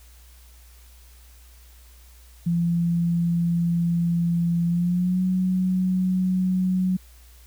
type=tone with pitch glide; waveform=sine; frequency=170.5 to 184.86 Hz; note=F3 to F#3; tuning=-41 to -1 cents; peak=-19 dBFS; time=2.46-6.97 s; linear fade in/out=10 ms; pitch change=+140 cents; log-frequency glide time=4.67-5.22 s; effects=added 60 Hz sine -47 dBFS peak until 7.46 s + white hiss -55 dBFS RMS until 7.46 s